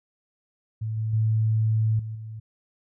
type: tone with level steps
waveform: sine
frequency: 110 Hz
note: A2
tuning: in tune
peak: -26 / -24 / -19 / -30 / -34 dBFS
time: 0.81-2.4 s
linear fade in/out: 10 ms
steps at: 0.97 / 1.13 / 1.99 / 2.15 s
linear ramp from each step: 5 ms
effects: none